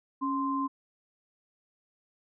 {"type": "tone pair together", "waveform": "sine", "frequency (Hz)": [276.3, 1043], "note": ["C#4", "C6"], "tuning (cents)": [-6, -6], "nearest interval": "octave + major seventh", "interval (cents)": 2300, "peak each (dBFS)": [-30, -30], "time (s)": [0.21, 0.68], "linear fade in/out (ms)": 20, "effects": []}